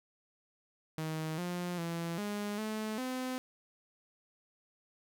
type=tone with pitch steps; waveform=sawtooth; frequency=157.9 / 177 / 168.2 / 206.3 / 216.5 / 256 Hz; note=D#3 / F3 / E3 / G#3 / A3 / C4; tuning=+26 / +23 / +35 / -11 / -28 / -38 cents; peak=-31 dBFS; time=0.98-3.38 s; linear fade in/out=0 ms; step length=400 ms; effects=12-bit